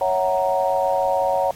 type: chord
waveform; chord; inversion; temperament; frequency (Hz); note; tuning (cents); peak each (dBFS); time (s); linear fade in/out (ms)
sine; F# dominant seventh; second; equal with one note detuned; 554.4 / 659.3 / 745.6 / 932.3; C#5 / E5 / F#5 / A#5; 0 / 0 / +13 / 0; -21 / -26 / -22 / -24; 0.01-1.51; 2
effects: pink hiss -44 dBFS RMS until 1.55 s + AAC 64 kbps